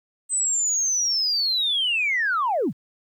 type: linear sweep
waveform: sine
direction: down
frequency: 8210 to 100.7 Hz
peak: -19 dBFS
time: 0.29-2.73 s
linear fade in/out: 50 ms
effects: tanh soft clip ceiling -15 dBFS + 10-bit